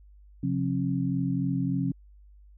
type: tone cluster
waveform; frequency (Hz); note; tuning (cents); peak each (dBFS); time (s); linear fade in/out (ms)
sine; 134.7 / 178.1 / 270.9; C#3 / F3 / C#4; -49 / +34 / -40; -29; 0.43-1.92; 5
effects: added 50 Hz sine -50 dBFS peak until 2.57 s

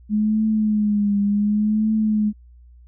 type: tone with vibrato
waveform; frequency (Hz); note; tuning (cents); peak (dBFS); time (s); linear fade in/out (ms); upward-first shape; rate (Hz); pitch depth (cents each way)
sine; 210; G#3; +19; -16; 0.09-2.33; 50; triangle; 0.68; 72
effects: added 60 Hz sine -44 dBFS peak until 2.87 s

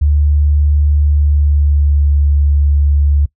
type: tone with pitch glide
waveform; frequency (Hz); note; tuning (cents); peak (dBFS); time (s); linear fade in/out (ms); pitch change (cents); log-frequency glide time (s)
sine; 73.42 to 72.03; D2 to D2; 0 to -33; -8; 0.01-3.26; 10; -33; 1.07-2.13
effects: noise-tail reverb RT60 0.1 s tail -21 dB re dry

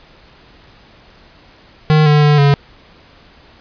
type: tone with pitch steps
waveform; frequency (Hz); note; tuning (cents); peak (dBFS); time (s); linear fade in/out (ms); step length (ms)
square; 154 / 149 / 148 / 142.1; D#3 / D3 / D3 / C#3; -17 / +25 / +14 / +43; -8; 1.9-2.54; 0; 160
effects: pink hiss -45 dBFS RMS until 3.6 s + resampled to 11025 Hz

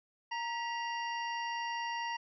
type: harmonic tone with a mistuned harmonic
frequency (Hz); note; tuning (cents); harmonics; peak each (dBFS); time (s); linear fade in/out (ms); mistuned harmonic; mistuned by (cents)
932.3; A#5; 0; 1 / 2 / 3 / 5 / 6; -36 / -41 / -43 / -51 / -51; 0.31-2.17; 10; 2; +68
effects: none

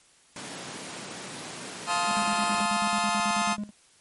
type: high-pass noise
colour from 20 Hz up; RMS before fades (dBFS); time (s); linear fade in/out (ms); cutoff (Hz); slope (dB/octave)
pink; -39; 0.36-2.62; 2; 150; 24
type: chord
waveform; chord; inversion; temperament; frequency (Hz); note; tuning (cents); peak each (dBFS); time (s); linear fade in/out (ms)
sawtooth; F dominant seventh; none; just; 698.5 / 873.1 / 1047.7 / 1257.2; F5 / A5 / C6 / Eb6; 0 / -14 / +2 / +18; -26; 1.86-3.57; 50
type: tone with tremolo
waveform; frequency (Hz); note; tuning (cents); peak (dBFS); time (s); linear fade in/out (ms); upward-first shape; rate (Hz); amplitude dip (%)
triangle; 207.7; G#3; 0; -27; 2.06-3.71; 50; square; 9.2; 80
effects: white hiss -59 dBFS RMS until 4 s + MP3 48 kbps

